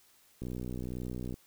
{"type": "click train", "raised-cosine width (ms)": 3, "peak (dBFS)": -26, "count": 58, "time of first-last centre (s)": [0.42, 1.341], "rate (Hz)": 61.9, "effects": ["white hiss -64 dBFS RMS until 1.46 s"]}